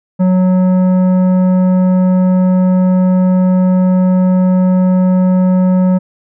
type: tone with tanh clipping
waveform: sine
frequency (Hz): 184.2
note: F#3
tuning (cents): -7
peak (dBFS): -9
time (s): 0.19-5.99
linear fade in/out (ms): 20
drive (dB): 11
effects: none